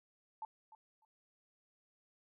sine tone with echo, 880 Hz, A5, in tune, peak -40 dBFS, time 0.42-0.45 s, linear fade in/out 2 ms, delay 300 ms, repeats 2, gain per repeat -15 dB, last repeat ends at 1.05 s, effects none

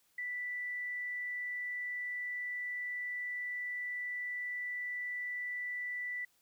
sine tone, 1973 Hz, B6, 2 cents flat, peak -36 dBFS, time 0.18-6.25 s, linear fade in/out 5 ms, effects white hiss -72 dBFS RMS until 6.41 s

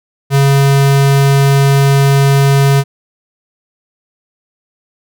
square tone, 138.59 Hz, C#3, in tune, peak -7 dBFS, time 0.3-2.84 s, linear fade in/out 50 ms, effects none

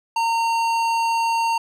sine tone with tanh clipping, 917 Hz, A#5, 29 cents flat, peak -20 dBFS, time 0.16-1.58 s, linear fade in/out 5 ms, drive 16 dB, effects none

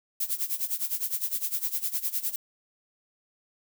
violet noise with tremolo, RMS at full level -27 dBFS, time 0.2-2.36 s, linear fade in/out 5 ms, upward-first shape sine, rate 9.8 Hz, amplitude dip 85%, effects none

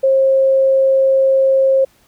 sine tone, 535 Hz, C5, 38 cents sharp, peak -9 dBFS, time 0.03-1.85 s, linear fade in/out 10 ms, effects pink hiss -54 dBFS RMS until 2.07 s

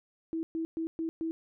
sine tone bursts, 325.7 Hz, E4, 21 cents flat, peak -30 dBFS, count 5, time 0.33-1.31 s, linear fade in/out 0 ms, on 100 ms, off 120 ms, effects none

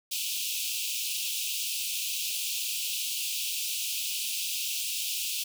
pink high-pass noise, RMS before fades -32 dBFS, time 0.11-5.44 s, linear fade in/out 10 ms, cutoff 2500 Hz, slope 96 dB/octave, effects none

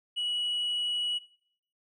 sine tone with tanh clipping, 2928 Hz, F#7, 19 cents flat, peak -29 dBFS, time 0.16-1.19 s, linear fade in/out 20 ms, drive 1 dB, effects noise-tail reverb RT60 0.6 s tail -18 dB re dry

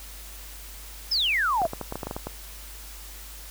sine exponential sweep, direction down, 5440 to 622.3 Hz, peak -21 dBFS, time 1.11-1.67 s, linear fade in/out 10 ms
clicks, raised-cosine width 1 ms, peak -17 dBFS, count 11, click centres 1.618 / 1.653 / 1.734 / 1.813 / 1.924 / 1.956 / 2.032 / 2.07 / 2.111 / 2.165 / 2.27 s
effects added 50 Hz sine -42 dBFS peak until 3.5 s + white hiss -44 dBFS RMS until 3.5 s

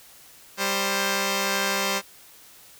5% pulse tone pair together, 197.1 / 526.2 Hz, G3 / C5, +10 / +10 cents, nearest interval octave + perfect fourth, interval 1700 cents, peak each -14 dBFS, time 0.57-2.02 s, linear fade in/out 50 ms, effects white hiss -50 dBFS RMS until 2.79 s

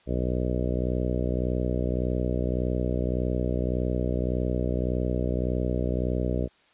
harmonic tone, 61.74 Hz, B1, in tune, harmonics 1 / 2 / 3 / 4 / 5 / 6 / 7 / 8 / 9 / 10, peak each -28 / -31 / -33 / -34 / -35 / -36 / -36 / -37 / -38 / -38 dBFS, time 0.06-6.49 s, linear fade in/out 50 ms, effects white hiss -61 dBFS RMS until 6.73 s + resampled to 8000 Hz

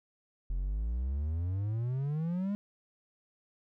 triangle exponential sweep, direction up, 42.21 to 207.7 Hz, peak -28 dBFS, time 0.5-2.55 s, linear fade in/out 0 ms, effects none

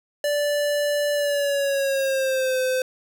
square tone with pitch glide, 584 to 514.3 Hz, D5 to C5, -10 to -30 cents, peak -21 dBFS, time 0.24-2.82 s, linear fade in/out 2 ms, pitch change -220 cents, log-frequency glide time 1.14-2.59 s, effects none

